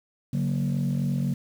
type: chord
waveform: sine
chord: F# major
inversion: second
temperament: equal with one note detuned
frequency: 141.59 / 185 / 233.1 Hz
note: C#3 / F#3 / A#3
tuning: +37 / 0 / 0 cents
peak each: -24 / -27 / -28 dBFS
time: 0.33-1.34 s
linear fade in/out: 5 ms
effects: tanh soft clip ceiling -19 dBFS + 8-bit